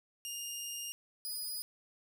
15% pulse tone pair in turn, 2824 / 4954 Hz, F7 / D#8, +19 / -8 cents, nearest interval minor seventh, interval 973 cents, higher second, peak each -32 / -31 dBFS, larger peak second, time 0.25-0.92 / 1.25-1.62 s, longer first, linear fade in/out 0 ms, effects none

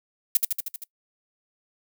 violet noise with echo, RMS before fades -18 dBFS, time 0.35-0.37 s, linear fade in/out 2 ms, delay 78 ms, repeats 6, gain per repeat -3 dB, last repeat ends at 0.838 s, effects noise-tail reverb RT60 0.1 s tail -22 dB re dry

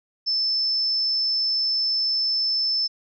sine tone, 5274 Hz, E8, in tune, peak -20 dBFS, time 0.26-2.88 s, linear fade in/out 20 ms, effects none

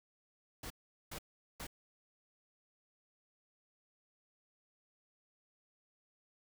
pink noise bursts, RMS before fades -45 dBFS, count 3, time 0.63-1.669 s, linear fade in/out 5 ms, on 73 ms, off 410 ms, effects none

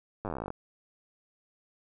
slowing click train, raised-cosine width 1 ms, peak -21 dBFS, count 18, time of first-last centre 0.25-0.504 s, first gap 9 ms, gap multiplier 1.06, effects none

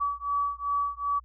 sine beating tone pair, 1142 / 1144.6 Hz, D6 / D6, -49 / -45 cents, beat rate 2.6 Hz, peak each -29 dBFS, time 0-1.2 s, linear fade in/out 20 ms, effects added 60 Hz sine -50 dBFS peak until 1.24 s

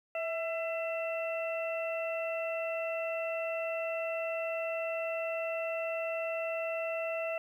harmonic tone with a mistuned harmonic, 670 Hz, E5, 28 cents sharp, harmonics 1 / 2 / 3 / 4, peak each -33 / -44 / -46 / -39 dBFS, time 0.15-7.38 s, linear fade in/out 2 ms, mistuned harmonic 1, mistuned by -43 cents, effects 11-bit

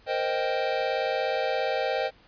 square chord, C minor seventh, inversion third, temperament equal, 466.2 / 523.3 / 622.3 / 784 Hz, Bb4 / C5 / Eb5 / G5, 0 / 0 / 0 / 0 cents, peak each -34 / -30 / -31 / -31 dBFS, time 0.06-2.11 s, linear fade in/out 50 ms, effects pink hiss -57 dBFS RMS until 2.27 s + resampled to 11025 Hz

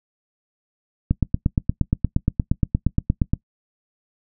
click train, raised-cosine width 5 ms, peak -5 dBFS, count 20, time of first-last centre 1.11-3.335 s, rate 8.54 Hz, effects noise-tail reverb RT60 0.1 s tail -21 dB re dry

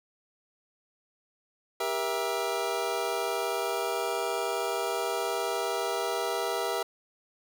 25% pulse chord, E diminished, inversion first, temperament just, 395.6 / 474.7 / 659.3 Hz, G4 / Bb4 / E5, +16 / +31 / 0 cents, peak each -29 dBFS, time 1.8-6.83 s, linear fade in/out 5 ms, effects none

